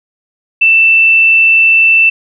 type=tone; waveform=sine; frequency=2664 Hz; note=E7; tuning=18 cents sharp; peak=-4 dBFS; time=0.61-2.1 s; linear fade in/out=10 ms; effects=none